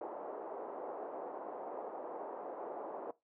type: band-pass noise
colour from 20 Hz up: pink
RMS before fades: -44 dBFS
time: 0.01-3.11 s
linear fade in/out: 2 ms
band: 390 to 900 Hz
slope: 24 dB/octave
effects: noise-tail reverb RT60 0.2 s tail -20 dB re dry